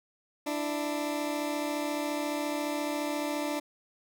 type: tone pair together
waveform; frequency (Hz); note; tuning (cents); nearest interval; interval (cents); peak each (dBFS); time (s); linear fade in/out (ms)
20% pulse; 295.2 / 329.6; D4 / E4; +9 / 0; major second; 191; -26 / -32; 0.46-3.6; 10
effects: none